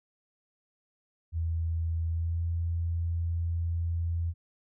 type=tone with pitch glide; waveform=sine; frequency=82.41 to 84.29 Hz; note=E2 to E2; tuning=0 to +39 cents; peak=-27 dBFS; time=1.32-4.34 s; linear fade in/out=50 ms; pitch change=+39 cents; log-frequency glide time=2.09-2.43 s; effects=none